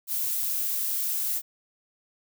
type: noise with high-pass filter sweep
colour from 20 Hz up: violet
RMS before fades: -28 dBFS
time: 0.07-1.42 s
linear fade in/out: 50 ms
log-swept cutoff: 360 to 710 Hz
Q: 2.4
effects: none